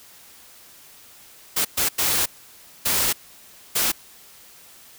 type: noise bursts at uneven times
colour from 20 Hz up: white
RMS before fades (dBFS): -21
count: 5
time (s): 1.56-1.65 / 1.77-1.89 / 1.98-2.26 / 2.85-3.13 / 3.75-3.92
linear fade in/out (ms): 10
effects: white hiss -48 dBFS RMS until 4.98 s